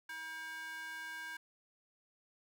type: tone with high-pass filter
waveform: square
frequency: 319.8 Hz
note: D#4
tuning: 48 cents sharp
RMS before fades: -45 dBFS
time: 0.09-1.37 s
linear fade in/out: 5 ms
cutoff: 1400 Hz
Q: 7.8
effects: none